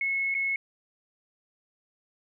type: tone with dropouts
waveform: sine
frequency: 2186 Hz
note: C#7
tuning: 25 cents flat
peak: -25 dBFS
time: 0.01-0.56 s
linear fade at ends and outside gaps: 2 ms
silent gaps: 0.343-0.349 s
effects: none